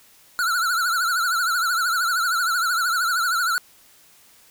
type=tone with vibrato; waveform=square; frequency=1402 Hz; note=F6; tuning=6 cents sharp; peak=-20 dBFS; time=0.39-3.58 s; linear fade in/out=0 ms; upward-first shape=triangle; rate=13 Hz; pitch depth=130 cents each way; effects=white hiss -53 dBFS RMS until 4.5 s